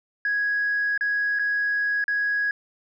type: tone with dropouts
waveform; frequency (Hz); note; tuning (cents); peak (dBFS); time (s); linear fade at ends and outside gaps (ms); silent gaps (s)
sine; 1661.2; G#6; 0; -20; 0.25-2.51; 2; 0.977-1.009 / 1.389-1.394 / 2.041-2.08
effects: tanh soft clip ceiling -17 dBFS